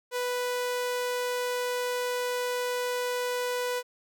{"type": "tone", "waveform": "sawtooth", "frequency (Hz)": 493.9, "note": "B4", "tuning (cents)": 0, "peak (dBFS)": -24, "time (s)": [0.11, 3.83], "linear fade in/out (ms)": 50, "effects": []}